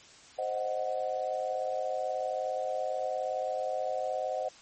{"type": "chord", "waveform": "sine", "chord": "C diminished", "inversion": "none", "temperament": "equal", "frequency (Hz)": [523.3, 622.3, 740], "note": ["C5", "Eb5", "Gb5"], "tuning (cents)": [0, 0, 0], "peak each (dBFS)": -34, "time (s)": [0.38, 4.49], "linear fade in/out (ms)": 10, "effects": ["white hiss -54 dBFS RMS until 4.61 s", "MP3 32 kbps"]}